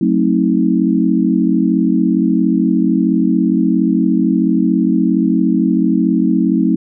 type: chord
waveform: sine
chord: F# diminished seventh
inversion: none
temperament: just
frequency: 185 / 222 / 266.4 / 319.7 Hz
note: F#3 / A3 / C4 / Eb4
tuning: 0 / +16 / +31 / +47 cents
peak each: -16 dBFS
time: 0.01-6.76 s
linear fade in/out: 5 ms
effects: none